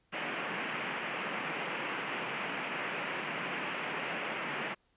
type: band-pass noise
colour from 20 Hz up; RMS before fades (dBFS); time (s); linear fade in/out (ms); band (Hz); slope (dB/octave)
white; -37; 0.12-4.75; 20; 140 to 2800; 48
effects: pink hiss -73 dBFS RMS until 4.96 s + resampled to 8000 Hz